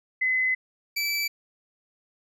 sine / 25% pulse tone pair in turn, 2031 / 2316 Hz, B6 / D7, +48 / -25 cents, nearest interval major second, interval 227 cents, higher second, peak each -21 dBFS, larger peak neither, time 0.21-0.55 / 0.96-1.28 s, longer first, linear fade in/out 10 ms, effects none

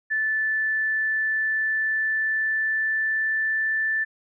sine tone with pitch glide, 1752 to 1763.2 Hz, A6 to A6, -8 to +3 cents, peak -21 dBFS, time 0.1-4.05 s, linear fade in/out 20 ms, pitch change +11 cents, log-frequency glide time 0.32-3.76 s, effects none

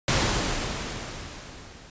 pink noise with level ramp, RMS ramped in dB -21 to -48 dBFS, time 0.08-1.9 s, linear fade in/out 2 ms, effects resampled to 16000 Hz

